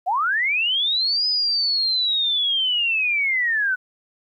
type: linear two-way sweep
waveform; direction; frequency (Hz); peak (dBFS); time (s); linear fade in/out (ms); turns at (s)
sine; up then down; 672 to 5040 to 1472; -18; 0.06-3.76; 20; 1.27
effects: 10-bit